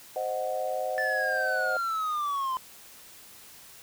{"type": "chord", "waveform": "sine", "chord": "C diminished", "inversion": "none", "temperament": "equal", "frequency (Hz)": [523.3, 622.3, 740], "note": ["C5", "Eb5", "Gb5"], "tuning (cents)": [0, 0, 0], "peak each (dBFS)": -32, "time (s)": [0.16, 1.77], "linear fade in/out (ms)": 2}
{"type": "linear sweep", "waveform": "triangle", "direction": "down", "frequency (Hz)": [1764, 1019], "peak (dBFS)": -25, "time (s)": [0.98, 2.57], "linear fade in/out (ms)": 0}
{"effects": ["tanh soft clip ceiling -14 dBFS", "white hiss -50 dBFS RMS until 3.82 s"]}